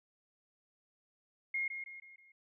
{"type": "tone with echo", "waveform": "sine", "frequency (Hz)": 2143, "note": "C7", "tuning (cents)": 41, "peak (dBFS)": -32, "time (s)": [1.54, 1.68], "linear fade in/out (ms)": 5, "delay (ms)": 160, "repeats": 4, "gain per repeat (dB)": -7, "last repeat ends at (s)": 2.32, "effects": []}